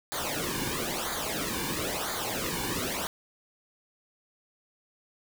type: noise with flanger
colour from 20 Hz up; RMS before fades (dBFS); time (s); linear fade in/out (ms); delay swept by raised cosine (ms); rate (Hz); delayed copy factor
pink; -32; 0.12-3.07; 0; 0.36 to 1.56; 1; -0.8
effects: none